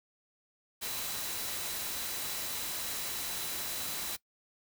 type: tone in noise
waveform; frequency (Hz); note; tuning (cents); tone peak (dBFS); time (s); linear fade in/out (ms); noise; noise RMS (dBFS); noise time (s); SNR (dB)
sine; 3976; B7; +11; -47; 0.81-4.17; 20; white; -37; 0.81-4.17; -13
effects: noise-tail reverb RT60 0.1 s tail -20 dB re dry